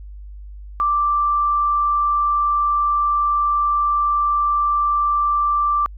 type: tone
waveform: sine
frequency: 1174.7 Hz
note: D6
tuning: in tune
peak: -15 dBFS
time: 0.8-5.86 s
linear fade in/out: 0 ms
effects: added 50 Hz sine -33 dBFS peak until 5.97 s